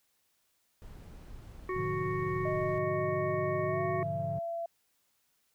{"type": "noise", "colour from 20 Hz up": "brown", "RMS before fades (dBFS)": -48, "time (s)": [0.82, 2.78], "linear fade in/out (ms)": 0}
{"type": "harmonic tone", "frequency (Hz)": 370, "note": "F#4", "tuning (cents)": 0, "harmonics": [1, 3, 5, 6], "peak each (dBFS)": [-33, -37, -43, -46], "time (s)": [1.69, 4.03], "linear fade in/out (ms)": 2}
{"type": "chord", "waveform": "triangle", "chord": "G# diminished seventh", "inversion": "none", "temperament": "equal", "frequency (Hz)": [103.83, 123.47, 146.83, 174.61], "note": ["G#2", "B2", "D3", "F3"], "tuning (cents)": [0, 0, 0, 0], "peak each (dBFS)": [-38, -41, -36, -40], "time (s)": [1.76, 4.39], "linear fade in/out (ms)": 5}
{"type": "tone with pitch glide", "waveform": "sine", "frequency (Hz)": [622.3, 674.7], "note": ["D#5", "E5"], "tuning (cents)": [0, 40], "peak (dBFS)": -33, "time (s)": [2.45, 4.66], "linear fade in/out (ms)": 5, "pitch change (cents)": 140, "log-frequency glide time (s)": [3.66, 3.82]}
{"effects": ["white hiss -74 dBFS RMS until 5.54 s"]}